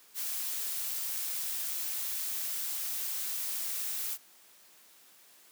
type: noise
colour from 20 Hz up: blue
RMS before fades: -35 dBFS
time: 0.14-4.18 s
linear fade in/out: 50 ms
effects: white hiss -59 dBFS RMS until 5.51 s + high-pass 200 Hz 12 dB/octave